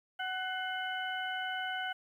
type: harmonic tone with a mistuned harmonic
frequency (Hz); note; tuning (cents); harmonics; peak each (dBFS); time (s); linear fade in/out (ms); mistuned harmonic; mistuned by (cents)
747; F#5; +16; 1 / 2 / 3 / 4; -38 / -37 / -46 / -41; 0.19-1.93; 10; 3; -91
effects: 11-bit